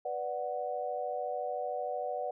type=chord; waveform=sine; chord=B minor; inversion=none; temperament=equal; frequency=493.9 / 587.3 / 740 Hz; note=B4 / D5 / F#5; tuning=0 / 0 / 0 cents; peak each=-38 / -37 / -36 dBFS; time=0.05-2.31 s; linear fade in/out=5 ms; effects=none